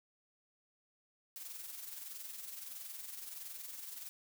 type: noise with amplitude modulation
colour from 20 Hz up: blue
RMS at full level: -45 dBFS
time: 1.36-4.09 s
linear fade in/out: 0 ms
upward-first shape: sine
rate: 21.5 Hz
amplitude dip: 50%
effects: none